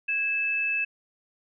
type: tone pair together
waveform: sine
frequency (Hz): 1650 / 2619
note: G#6 / E7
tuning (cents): -12 / -12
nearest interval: minor sixth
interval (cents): 800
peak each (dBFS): -35 / -24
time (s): 0.08-0.85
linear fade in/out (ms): 10
effects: none